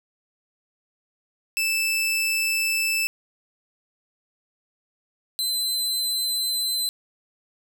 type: tone pair in turn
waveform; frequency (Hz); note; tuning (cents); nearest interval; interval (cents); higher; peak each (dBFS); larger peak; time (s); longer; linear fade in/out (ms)
sawtooth; 2637 / 4052; E7 / B7; 0 / +44; perfect fifth; 744; second; -18 / -20; first; 1.57-3.07 / 5.39-6.89; neither; 0
effects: none